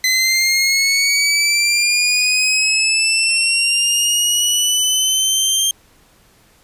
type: linear sweep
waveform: 20% pulse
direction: up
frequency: 2030 to 3184 Hz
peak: -8 dBFS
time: 0.04-5.71 s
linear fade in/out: 2 ms
effects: pink hiss -52 dBFS RMS until 6.63 s + resampled to 32000 Hz